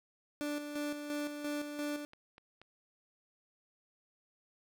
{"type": "tone with tremolo", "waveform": "30% pulse", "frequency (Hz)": 293.7, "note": "D4", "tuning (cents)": 0, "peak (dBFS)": -32, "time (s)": [0.41, 2.05], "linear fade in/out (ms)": 0, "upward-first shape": "square", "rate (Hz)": 2.9, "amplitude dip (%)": 50}
{"type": "clicks", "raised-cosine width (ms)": 0.3, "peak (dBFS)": -38, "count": 3, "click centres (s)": [2.134, 2.381, 2.616]}
{"effects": []}